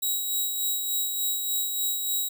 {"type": "tone with tremolo", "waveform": "5% pulse", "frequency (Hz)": 3851, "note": "B7", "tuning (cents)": -44, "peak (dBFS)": -16, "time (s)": [0.02, 2.29], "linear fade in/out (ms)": 10, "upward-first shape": "sine", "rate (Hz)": 3.4, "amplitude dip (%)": 40, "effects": []}